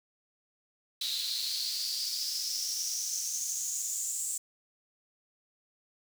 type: noise with high-pass filter sweep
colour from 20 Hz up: pink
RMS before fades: -34 dBFS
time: 1.01-4.38 s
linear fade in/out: 5 ms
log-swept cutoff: 3900 to 7700 Hz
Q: 7.1
effects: none